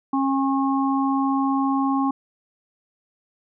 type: harmonic tone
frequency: 271.5 Hz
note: C#4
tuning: 36 cents flat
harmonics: 1 / 3 / 4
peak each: -20 / -26 / -26 dBFS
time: 0.13-2.11 s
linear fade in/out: 5 ms
effects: none